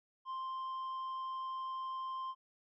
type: tone with tanh clipping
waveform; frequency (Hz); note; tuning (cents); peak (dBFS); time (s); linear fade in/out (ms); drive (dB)
sine; 1048; C6; +2; -39; 0.25-2.35; 50; 4
effects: none